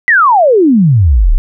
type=exponential sweep; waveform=sine; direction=down; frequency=2025 to 30.09 Hz; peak=-4 dBFS; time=0.08-1.38 s; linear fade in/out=0 ms; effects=none